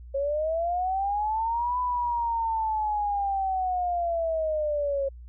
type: linear two-way sweep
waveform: sine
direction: up then down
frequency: 542 to 999 to 542 Hz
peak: -24 dBFS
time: 0.14-5.09 s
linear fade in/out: 10 ms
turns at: 1.79 s
effects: added 60 Hz sine -41 dBFS peak until 5.28 s